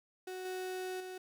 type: tone with level steps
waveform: 35% pulse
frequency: 370.6 Hz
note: F#4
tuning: 3 cents sharp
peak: -39 / -36 / -41 dBFS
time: 0.27-1.18 s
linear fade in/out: 5 ms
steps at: 0.45 / 1 s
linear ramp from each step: 5 ms
effects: none

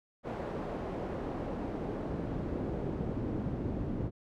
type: noise with band-pass filter sweep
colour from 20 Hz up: brown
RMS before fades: -36 dBFS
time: 0.23-4.11 s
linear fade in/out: 50 ms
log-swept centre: 630 to 240 Hz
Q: 0.88
effects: none

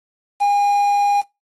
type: tone with quantisation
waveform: triangle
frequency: 813 Hz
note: G#5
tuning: 37 cents flat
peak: -11 dBFS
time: 0.4-1.22 s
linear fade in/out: 20 ms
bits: 6
effects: noise-tail reverb RT60 0.2 s tail -21 dB re dry + AAC 32 kbps

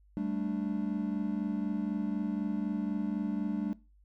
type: chord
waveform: triangle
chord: G suspended second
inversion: none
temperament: equal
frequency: 196 / 220 / 293.7 Hz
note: G3 / A3 / D4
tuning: 0 / 0 / 0 cents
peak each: -33 dBFS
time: 0.17-3.73 s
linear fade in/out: 0 ms
effects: noise-tail reverb RT60 0.3 s tail -21 dB re dry + added 50 Hz sine -59 dBFS peak until 4.04 s

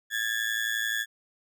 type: ring-modulated tone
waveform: 35% pulse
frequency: 1700 Hz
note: G#6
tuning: 40 cents sharp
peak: -22 dBFS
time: 0.1-1.06 s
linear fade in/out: 50 ms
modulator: 55.7 Hz
effects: none

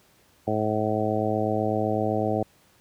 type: harmonic tone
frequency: 107.9 Hz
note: A2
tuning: 33 cents flat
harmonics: 1 / 2 / 3 / 4 / 5 / 6 / 7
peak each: -30 / -30 / -30 / -30 / -30 / -30 / -30 dBFS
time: 0.47-2.43 s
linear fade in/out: 5 ms
effects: pink hiss -60 dBFS RMS until 2.8 s + high-pass 60 Hz 12 dB/octave

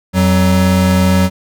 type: tone pair together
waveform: square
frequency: 88.33 / 186.9 Hz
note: F2 / F#3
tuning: +20 / +18 cents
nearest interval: octave + minor second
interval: 1298 cents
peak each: -14 / -11 dBFS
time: 0.13-1.3 s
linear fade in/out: 50 ms
effects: none

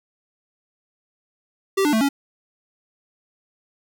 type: tone with pitch steps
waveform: square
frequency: 389.2 / 295.5 / 220.7 / 279.4 Hz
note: G4 / D4 / A3 / C#4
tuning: -12 / +11 / +5 / +14 cents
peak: -17 dBFS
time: 1.77-2.09 s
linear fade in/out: 10 ms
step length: 80 ms
effects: none

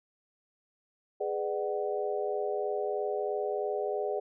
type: chord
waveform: sine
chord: G# half-diminished seventh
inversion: none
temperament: just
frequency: 415.3 / 498.4 / 598 / 747.5 Hz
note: G#4 / B4 / D5 / F#5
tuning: 0 / +16 / +31 / +17 cents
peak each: -32 / -37 / -35 / -37 dBFS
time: 1.2-4.2 s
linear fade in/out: 10 ms
effects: none

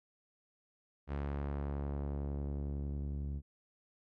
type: tone with low-pass filter sweep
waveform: sawtooth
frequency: 71 Hz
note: C#2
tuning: 42 cents sharp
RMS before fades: -38 dBFS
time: 1.07-3.42 s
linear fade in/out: 50 ms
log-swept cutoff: 2100 to 190 Hz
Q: 0.72
effects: none

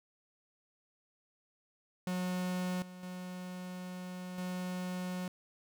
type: tone with level steps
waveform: 45% pulse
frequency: 181.9 Hz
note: F#3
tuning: 29 cents flat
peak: -33 / -47 / -41 / -36 dBFS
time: 2.07-5.28 s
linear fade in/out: 2 ms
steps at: 2.82 / 3.03 / 4.38 s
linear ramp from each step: 2 ms
effects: none

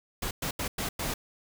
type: noise bursts at uneven times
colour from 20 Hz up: pink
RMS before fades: -32 dBFS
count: 5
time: 0.22-0.31 / 0.42-0.51 / 0.59-0.68 / 0.78-0.89 / 0.99-1.14 s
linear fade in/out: 5 ms
effects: none

